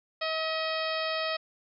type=harmonic tone with a mistuned harmonic; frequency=638 Hz; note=D#5; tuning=43 cents sharp; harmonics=1 / 2 / 3 / 4 / 5 / 6 / 7 / 8; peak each=-32 / -35 / -37 / -38 / -39 / -40 / -40 / -41 dBFS; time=0.21-1.37 s; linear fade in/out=10 ms; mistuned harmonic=4; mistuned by=-18 cents; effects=none